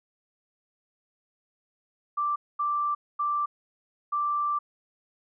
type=tone bursts at uneven times; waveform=sine; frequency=1174.7 Hz; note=D6; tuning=in tune; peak=-24 dBFS; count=4; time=2.17-2.36 / 2.59-2.95 / 3.19-3.46 / 4.12-4.59 s; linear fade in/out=10 ms; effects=none